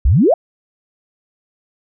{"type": "exponential sweep", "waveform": "sine", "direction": "up", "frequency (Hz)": [51.3, 740], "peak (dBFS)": -8, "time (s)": [0.05, 0.34], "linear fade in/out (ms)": 5, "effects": []}